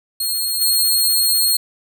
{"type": "tone with level steps", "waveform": "15% pulse", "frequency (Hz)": 4273, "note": "C8", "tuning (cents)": 36, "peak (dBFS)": [-12, -7], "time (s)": [0.2, 1.57], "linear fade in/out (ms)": 5, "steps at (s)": 0.61, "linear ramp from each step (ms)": 5, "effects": []}